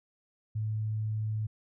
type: tone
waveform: sine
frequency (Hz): 108.3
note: A2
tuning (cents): -27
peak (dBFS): -29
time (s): 0.55-1.47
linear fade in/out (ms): 10
effects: none